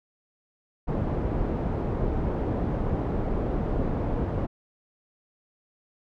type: low-pass noise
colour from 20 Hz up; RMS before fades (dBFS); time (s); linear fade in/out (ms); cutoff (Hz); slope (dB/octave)
pink; -27; 0.87-4.47; 20; 620; 12
effects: none